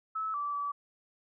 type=tone with pitch steps; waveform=sine; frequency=1301 / 1160 / 1150 Hz; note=E6 / D6 / D6; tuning=-23 / -22 / -37 cents; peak=-31 dBFS; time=0.15-0.72 s; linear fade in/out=10 ms; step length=190 ms; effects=none